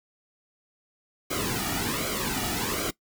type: noise with flanger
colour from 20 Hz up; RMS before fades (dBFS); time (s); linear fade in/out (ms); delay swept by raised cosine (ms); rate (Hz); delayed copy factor
pink; -29; 1.3-2.91; 10; 1.1 to 1.94; 1.3; -0.75
effects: noise-tail reverb RT60 0.1 s tail -19 dB re dry